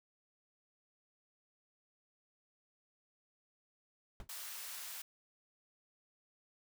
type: noise with exponential decay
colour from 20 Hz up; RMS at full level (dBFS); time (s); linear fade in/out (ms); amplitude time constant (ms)
brown; -41; 4.2-4.29; 1; 19
type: high-pass noise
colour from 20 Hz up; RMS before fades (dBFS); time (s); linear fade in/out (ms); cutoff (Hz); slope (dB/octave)
white; -46; 4.29-5.02; 5; 870; 12
effects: none